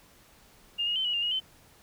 sine tone with pitch steps, 2820 / 2870 / 3081 / 2923 / 2802 / 2885 / 3069 Hz, F7 / F7 / G7 / F#7 / F7 / F#7 / G7, +16 / +47 / -31 / -22 / +5 / -44 / -37 cents, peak -26 dBFS, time 0.78-1.403 s, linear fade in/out 20 ms, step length 89 ms, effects pink hiss -58 dBFS RMS until 1.82 s

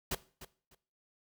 pink noise with echo, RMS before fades -34 dBFS, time 0.11-0.15 s, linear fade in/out 5 ms, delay 300 ms, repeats 2, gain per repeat -14 dB, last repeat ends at 0.75 s, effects noise-tail reverb RT60 0.4 s tail -17 dB re dry

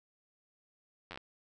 slowing click train, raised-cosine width 0.3 ms, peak -27 dBFS, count 6, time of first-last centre 1.11-1.175 s, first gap 10 ms, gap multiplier 1.13, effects none

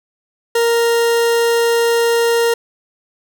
40% pulse tone, 466.2 Hz, A#4, in tune, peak -11 dBFS, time 0.55-2.54 s, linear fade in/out 5 ms, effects none

